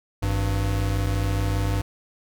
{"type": "tone pair together", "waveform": "square", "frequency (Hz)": [52.66, 99.4], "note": ["G#1", "G2"], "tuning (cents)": [25, 25], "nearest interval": "major seventh", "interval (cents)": 1100, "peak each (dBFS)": [-26, -24], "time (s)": [0.22, 1.82], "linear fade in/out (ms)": 10, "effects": []}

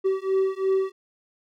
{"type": "beating tone pair", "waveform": "triangle", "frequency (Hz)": [381.9, 384.8], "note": ["G4", "G4"], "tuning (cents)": [-45, -32], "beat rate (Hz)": 2.9, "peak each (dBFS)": -22, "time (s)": [0.04, 0.92], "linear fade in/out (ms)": 20, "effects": []}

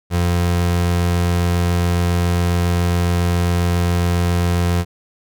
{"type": "tone", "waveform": "30% pulse", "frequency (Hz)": 87.3, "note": "F2", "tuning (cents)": 0, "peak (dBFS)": -12, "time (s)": [0.1, 4.85], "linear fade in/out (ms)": 50, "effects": []}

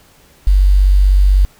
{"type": "tone with quantisation", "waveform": "sine", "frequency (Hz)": 48, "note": "G1", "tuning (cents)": -36, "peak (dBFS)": -6, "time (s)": [0.47, 1.45], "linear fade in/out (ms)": 0, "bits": 6, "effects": ["pink hiss -48 dBFS RMS until 1.59 s"]}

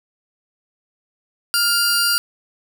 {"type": "tone pair together", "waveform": "sawtooth", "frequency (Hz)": [1405, 4726], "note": ["F6", "D8"], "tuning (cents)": [10, 10], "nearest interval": "octave + major sixth", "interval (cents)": 2100, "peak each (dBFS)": -15, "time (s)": [1.54, 2.18], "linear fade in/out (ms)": 0, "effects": []}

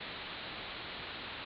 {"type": "low-pass noise", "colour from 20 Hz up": "white", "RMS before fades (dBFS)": -44, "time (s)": [0, 1.45], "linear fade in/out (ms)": 10, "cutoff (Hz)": 4200, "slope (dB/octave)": 96, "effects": []}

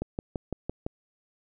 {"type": "click train", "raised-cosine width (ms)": 2, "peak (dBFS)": -17, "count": 6, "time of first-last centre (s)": [0.02, 0.865], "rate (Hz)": 5.92, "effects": []}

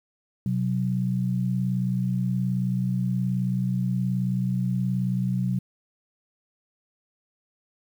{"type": "tone pair together", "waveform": "sine", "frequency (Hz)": [127.32, 186.1], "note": ["C3", "F#3"], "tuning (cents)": [-47, 10], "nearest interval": "perfect fifth", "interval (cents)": 657, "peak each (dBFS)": -25, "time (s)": [0.46, 5.59], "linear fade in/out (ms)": 2, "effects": ["9-bit"]}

